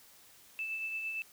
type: tone with tremolo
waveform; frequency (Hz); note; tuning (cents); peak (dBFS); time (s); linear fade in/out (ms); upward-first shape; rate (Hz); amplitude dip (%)
sine; 2637; E7; 0; -33; 0.59-1.22; 0; triangle; 8.8; 40
effects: white hiss -59 dBFS RMS until 1.32 s